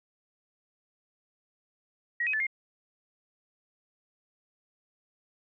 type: tone with pitch steps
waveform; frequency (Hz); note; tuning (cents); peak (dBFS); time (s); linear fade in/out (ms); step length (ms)
sine; 1903 / 2531 / 1745 / 2125; A#6 / D#7 / A6 / C7; +35 / +29 / -15 / +26; -26; 2.2-2.468; 5; 67
effects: none